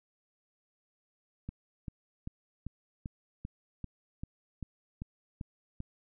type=click train; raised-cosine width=5 ms; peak=-26 dBFS; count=12; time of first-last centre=1.49-5.804 s; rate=2.55 Hz; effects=none